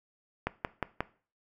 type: click train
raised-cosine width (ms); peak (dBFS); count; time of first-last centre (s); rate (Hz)
0.5; -14; 4; 0.47-1.006; 5.6
effects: noise-tail reverb RT60 0.4 s tail -18 dB re dry